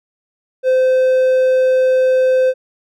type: tone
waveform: triangle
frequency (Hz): 516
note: C5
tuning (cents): -24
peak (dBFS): -8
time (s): 0.63-2.54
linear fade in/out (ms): 50
effects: none